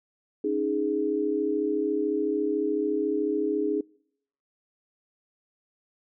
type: chord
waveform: sine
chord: C# suspended second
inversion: none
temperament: equal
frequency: 277.2 / 311.1 / 415.3 Hz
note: C#4 / D#4 / G#4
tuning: 0 / 0 / 0 cents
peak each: -32 / -28 / -26 dBFS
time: 0.44-3.81 s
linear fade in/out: 5 ms
effects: noise-tail reverb RT60 0.7 s tail -26 dB re dry